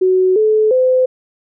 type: tone with pitch steps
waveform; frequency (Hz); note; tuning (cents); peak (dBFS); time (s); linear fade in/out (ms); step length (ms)
sine; 372 / 431.9 / 512; F#4 / A4 / C5; +9 / -32 / -38; -9; 0.01-1.06; 10; 350
effects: none